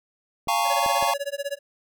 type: clicks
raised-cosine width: 2 ms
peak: -23 dBFS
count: 3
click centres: 0.473 / 0.862 / 1.026 s
type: chord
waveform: square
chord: Bb minor seventh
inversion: second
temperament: equal with one note detuned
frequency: 698.5 / 830.6 / 916.3 / 1108.7 Hz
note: F5 / Ab5 / Bb5 / Db6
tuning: 0 / 0 / -30 / 0 cents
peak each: -27 dBFS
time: 0.48-1.14 s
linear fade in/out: 5 ms
type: tone with tremolo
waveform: square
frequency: 565 Hz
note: C#5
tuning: 33 cents sharp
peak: -25 dBFS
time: 0.64-1.59 s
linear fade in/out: 50 ms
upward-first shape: sine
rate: 16 Hz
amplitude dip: 100%
effects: none